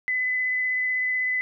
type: tone with vibrato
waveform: sine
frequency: 2012 Hz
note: B6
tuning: 32 cents sharp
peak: -22 dBFS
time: 0.08-1.41 s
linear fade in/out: 0 ms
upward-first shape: sine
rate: 16 Hz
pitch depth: 8 cents each way
effects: none